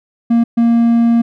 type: tone bursts at uneven times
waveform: triangle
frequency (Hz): 233.1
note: A#3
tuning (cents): 0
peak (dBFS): -6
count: 2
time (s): 0.3-0.44 / 0.57-1.22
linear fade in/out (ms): 10
effects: none